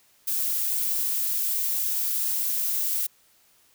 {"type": "noise", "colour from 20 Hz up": "violet", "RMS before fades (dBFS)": -26, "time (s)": [0.27, 3.07], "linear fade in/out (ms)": 10, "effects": ["white hiss -61 dBFS RMS until 3.74 s"]}